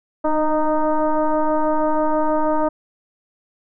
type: tone with frequency modulation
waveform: sine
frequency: 311.1 Hz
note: D#4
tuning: in tune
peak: -15 dBFS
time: 0.24-2.69 s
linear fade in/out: 10 ms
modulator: 308 Hz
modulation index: 2.5
effects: none